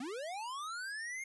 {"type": "linear sweep", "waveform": "square", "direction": "up", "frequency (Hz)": [230, 2158], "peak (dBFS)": -40, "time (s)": [0, 1.24], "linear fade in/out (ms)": 5, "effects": ["resampled to 24000 Hz"]}